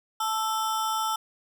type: ring-modulated tone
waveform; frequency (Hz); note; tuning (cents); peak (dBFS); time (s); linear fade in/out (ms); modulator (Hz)
square; 1100; C#6; -14; -23; 0.2-1.16; 5; 223
effects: none